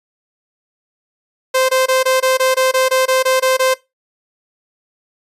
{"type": "tone bursts", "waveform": "sawtooth", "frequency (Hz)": 520, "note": "C5", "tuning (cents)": -11, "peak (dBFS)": -8, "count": 13, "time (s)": [1.54, 3.742], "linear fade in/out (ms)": 10, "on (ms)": 150, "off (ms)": 21, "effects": ["noise-tail reverb RT60 0.2 s tail -19 dB re dry", "resampled to 32000 Hz"]}